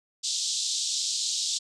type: band-pass noise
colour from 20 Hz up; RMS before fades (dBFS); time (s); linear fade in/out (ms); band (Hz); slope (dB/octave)
pink; -29; 0.23-1.59; 20; 3500 to 8000; 48
effects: none